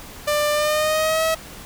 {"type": "tone with pitch glide", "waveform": "sawtooth", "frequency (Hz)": [594, 644], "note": ["D5", "E5"], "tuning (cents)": [20, -41], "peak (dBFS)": -14, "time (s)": [0.27, 1.35], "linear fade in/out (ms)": 10, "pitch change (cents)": 139, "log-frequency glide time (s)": [0.52, 1.24], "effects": ["pink hiss -39 dBFS RMS until 1.65 s"]}